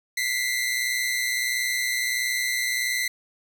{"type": "tone pair together", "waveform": "sawtooth", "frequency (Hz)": [1975.5, 2097], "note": ["B6", "C7"], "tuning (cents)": [0, 3], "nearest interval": "minor second", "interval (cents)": 103, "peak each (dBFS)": -23, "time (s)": [0.17, 3.08], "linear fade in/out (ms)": 5, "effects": []}